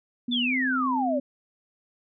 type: tone with pitch glide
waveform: sine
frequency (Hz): 243.2 to 259.2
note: B3 to C4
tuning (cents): -26 to -16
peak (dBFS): -26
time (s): 0.28-1.2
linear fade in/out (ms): 5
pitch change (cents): +110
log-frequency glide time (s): 0.42-0.55
type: exponential sweep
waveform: sine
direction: down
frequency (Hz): 3609 to 544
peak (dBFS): -24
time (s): 0.31-1.2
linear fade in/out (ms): 20
effects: none